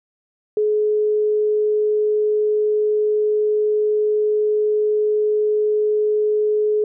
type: tone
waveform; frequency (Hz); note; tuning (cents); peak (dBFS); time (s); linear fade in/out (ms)
sine; 424; G#4; +36; -15; 0.57-6.84; 2
effects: none